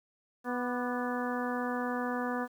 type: harmonic tone with a mistuned harmonic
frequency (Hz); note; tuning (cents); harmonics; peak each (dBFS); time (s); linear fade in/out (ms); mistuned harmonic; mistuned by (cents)
246.9; B3; 0; 1 / 2 / 3 / 4 / 5 / 6 / 7; -34 / -37 / -39 / -40 / -41 / -42 / -42; 0.44-2.48; 50; 5; -45
effects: 10-bit